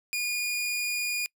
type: tone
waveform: sawtooth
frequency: 2439 Hz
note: D#7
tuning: 35 cents flat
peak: -24 dBFS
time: 0.13-1.26 s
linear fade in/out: 0 ms
effects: noise-tail reverb RT60 0.1 s tail -25 dB re dry